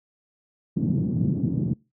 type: band-pass noise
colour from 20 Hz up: white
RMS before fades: -24 dBFS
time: 0.76-1.74 s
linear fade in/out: 10 ms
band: 120 to 220 Hz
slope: 24 dB/octave
effects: noise-tail reverb RT60 0.3 s tail -26 dB re dry